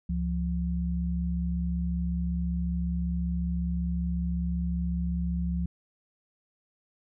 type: tone pair together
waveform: sine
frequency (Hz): 69.3 / 174.63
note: C#2 / F3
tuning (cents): 0 / 0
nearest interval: octave + major third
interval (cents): 1600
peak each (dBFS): -29 / -29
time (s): 0.09-5.66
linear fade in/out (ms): 5
effects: none